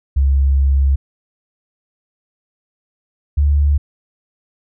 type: tone pair in turn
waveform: sine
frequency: 68.4 / 72.33 Hz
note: C#2 / D2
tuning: -23 / -26 cents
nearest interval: minor second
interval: 97 cents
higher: second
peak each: -10 dBFS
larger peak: neither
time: 0.16-0.96 / 3.37-3.78 s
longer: first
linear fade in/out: 10 ms
effects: none